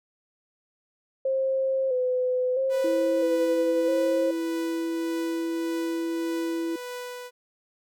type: tone with vibrato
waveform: sine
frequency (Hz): 518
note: C5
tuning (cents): -17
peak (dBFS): -22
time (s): 1.25-4.31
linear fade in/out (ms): 5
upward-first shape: square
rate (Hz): 0.76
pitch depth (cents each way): 44
type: tone with tremolo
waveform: sawtooth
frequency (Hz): 493.9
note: B4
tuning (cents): 0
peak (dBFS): -29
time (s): 2.69-7.31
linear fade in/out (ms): 50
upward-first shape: triangle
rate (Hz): 1.7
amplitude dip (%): 40
type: tone with pitch glide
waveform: sine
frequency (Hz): 329.6 to 332.3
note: E4 to E4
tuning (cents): 0 to +14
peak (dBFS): -26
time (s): 2.84-6.76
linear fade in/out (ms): 5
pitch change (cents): +14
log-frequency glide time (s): 3.58-6.06
effects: none